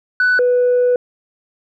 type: tone pair in turn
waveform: sine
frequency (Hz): 1492 / 493.6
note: F#6 / B4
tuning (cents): +14 / -1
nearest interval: octave + perfect fifth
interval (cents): 1915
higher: first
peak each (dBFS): -9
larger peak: neither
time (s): 0.2-0.39 / 0.39-0.96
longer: second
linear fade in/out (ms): 2
effects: tanh soft clip ceiling -9 dBFS